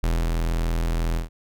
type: tone with ADSR envelope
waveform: 45% pulse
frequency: 41.5 Hz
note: E1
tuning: 12 cents sharp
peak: -19 dBFS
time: 0.03-1.29 s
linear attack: 7 ms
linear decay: 250 ms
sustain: -2 dB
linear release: 130 ms
effects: none